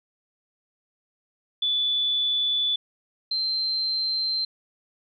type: tone pair in turn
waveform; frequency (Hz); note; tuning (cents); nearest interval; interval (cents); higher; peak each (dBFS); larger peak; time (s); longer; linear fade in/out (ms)
sine; 3469 / 4125; A7 / C8; -25 / -25; minor third; 300; second; -21 / -23; first; 1.62-2.76 / 3.31-4.45; neither; 5
effects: none